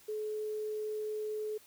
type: tone with quantisation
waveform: sine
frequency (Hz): 427.8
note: A4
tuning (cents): -49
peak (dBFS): -34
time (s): 0.08-1.58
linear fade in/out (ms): 10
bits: 10
effects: white hiss -60 dBFS RMS until 1.66 s